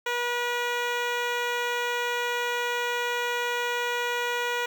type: tone with notch filter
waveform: 10% pulse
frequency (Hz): 482.9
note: B4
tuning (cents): -39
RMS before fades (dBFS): -28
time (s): 0.06-4.66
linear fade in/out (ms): 5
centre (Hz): 10000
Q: 0.56
effects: none